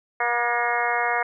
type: harmonic tone with a mistuned harmonic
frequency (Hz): 239.5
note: A#3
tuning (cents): +47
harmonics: 2 / 3 / 4 / 5 / 6 / 7 / 8 / 9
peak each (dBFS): -31 / -26 / -28 / -30 / -30 / -30 / -29 / -29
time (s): 0.2-1.23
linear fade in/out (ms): 5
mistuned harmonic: 8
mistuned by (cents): -40
effects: none